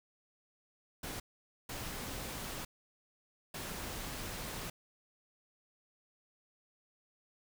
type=noise bursts at uneven times; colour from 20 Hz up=pink; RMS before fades=-42 dBFS; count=3; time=1.03-1.2 / 1.69-2.65 / 3.54-4.7 s; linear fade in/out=5 ms; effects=none